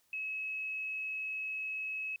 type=tone; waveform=sine; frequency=2573 Hz; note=E7; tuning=43 cents flat; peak=-35 dBFS; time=0.13-2.16 s; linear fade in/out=2 ms; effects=white hiss -72 dBFS RMS until 2.2 s